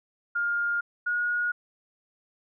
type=tone pair in turn; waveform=sine; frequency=1411 / 1444 Hz; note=F6 / F#6; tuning=+17 / -43 cents; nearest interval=unison; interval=40 cents; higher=second; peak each=-24 dBFS; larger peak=neither; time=0.35-0.81 / 1.06-1.52 s; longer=neither; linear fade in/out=10 ms; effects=none